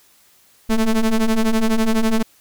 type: ring-modulated tone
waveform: square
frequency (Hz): 110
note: A2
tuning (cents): 0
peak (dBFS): -12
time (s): 0.69-2.23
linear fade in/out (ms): 10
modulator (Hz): 116
effects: white hiss -54 dBFS RMS until 2.4 s